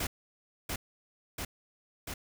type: noise with echo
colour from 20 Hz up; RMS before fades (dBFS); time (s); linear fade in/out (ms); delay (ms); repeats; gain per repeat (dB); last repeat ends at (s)
pink; -33; 0-0.07; 5; 690; 3; -2; 2.14
effects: none